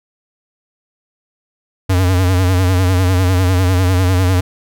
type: tone with vibrato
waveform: square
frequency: 91.9 Hz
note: F#2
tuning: 11 cents flat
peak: -11 dBFS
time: 1.89-4.41 s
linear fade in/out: 10 ms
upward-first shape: sine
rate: 10 Hz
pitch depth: 70 cents each way
effects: none